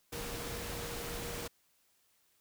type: tone in noise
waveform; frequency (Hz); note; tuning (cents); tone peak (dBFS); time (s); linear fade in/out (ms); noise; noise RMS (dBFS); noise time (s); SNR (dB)
sine; 472.9; A#4; +25; -46; 0.12-1.48; 10; pink; -41; 0.12-1.48; -8
effects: white hiss -72 dBFS RMS until 2.4 s